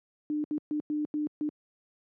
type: tone bursts at uneven times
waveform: sine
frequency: 300 Hz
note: D4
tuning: 37 cents sharp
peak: -27 dBFS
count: 6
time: 0.3-0.44 / 0.51-0.58 / 0.71-0.8 / 0.9-1.05 / 1.14-1.27 / 1.41-1.49 s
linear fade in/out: 0 ms
effects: high-pass 150 Hz 12 dB/octave